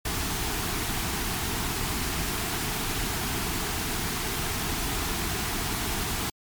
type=band-stop noise; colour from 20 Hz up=pink; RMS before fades=-29 dBFS; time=0.05-6.3 s; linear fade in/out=5 ms; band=460 to 650 Hz; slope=96 dB/octave; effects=MP3 96 kbps